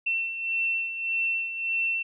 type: beating tone pair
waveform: sine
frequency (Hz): 2695 / 2696.7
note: E7 / E7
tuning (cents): +38 / +39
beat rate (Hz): 1.7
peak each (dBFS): -33 / -26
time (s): 0.06-2.03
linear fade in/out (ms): 10
effects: none